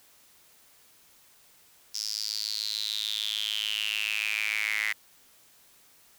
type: tone with high-pass filter sweep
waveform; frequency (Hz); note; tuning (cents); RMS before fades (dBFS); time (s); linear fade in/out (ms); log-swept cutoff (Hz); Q
sawtooth; 106.8; G#2; +49; -31; 1.94-4.93; 10; 5300 to 2000; 8.7
effects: white hiss -59 dBFS RMS until 6.18 s